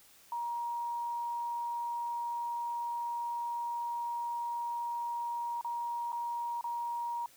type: tone with dropouts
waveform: sine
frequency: 946 Hz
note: A#5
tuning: 25 cents sharp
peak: -33 dBFS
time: 0.32-7.26 s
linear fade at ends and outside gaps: 2 ms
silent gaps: 5.612-5.646 / 6.12-6.128 / 6.611-6.641 s
effects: white hiss -60 dBFS RMS until 7.36 s